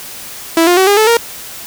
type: tone with pitch steps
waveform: sawtooth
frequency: 329.6 / 353.3 / 378.6 / 405.8 / 434.9 / 466.1 Hz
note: E4 / F4 / F#4 / G#4 / A4 / A#4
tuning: 0 / +20 / +40 / -40 / -20 / 0 cents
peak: -3 dBFS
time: 0.57-1.17 s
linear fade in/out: 2 ms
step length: 100 ms
effects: white hiss -29 dBFS RMS until 1.66 s